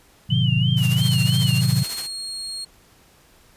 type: chord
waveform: sine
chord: G# diminished seventh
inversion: none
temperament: just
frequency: 103.83 / 124.59 / 149.51 / 179.41 Hz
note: G#2 / B2 / D3 / F3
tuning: 0 / +16 / +31 / +47 cents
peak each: -25 / -19 / -22 / -24 dBFS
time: 0.29-1.84 s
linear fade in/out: 20 ms
type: tone with vibrato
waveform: sine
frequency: 2960 Hz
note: F#7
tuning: in tune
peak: -25 dBFS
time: 0.3-1.61 s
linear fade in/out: 5 ms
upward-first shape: sine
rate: 3 Hz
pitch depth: 120 cents each way
type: noise with tremolo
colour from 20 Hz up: white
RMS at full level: -29 dBFS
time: 0.76-2.08 s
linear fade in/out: 50 ms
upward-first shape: triangle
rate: 14 Hz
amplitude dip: 70%
type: tone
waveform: 35% pulse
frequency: 4269 Hz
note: C8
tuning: 34 cents sharp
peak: -27 dBFS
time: 1.01-2.65 s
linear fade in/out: 10 ms
effects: pink hiss -54 dBFS RMS until 3.56 s + resampled to 32000 Hz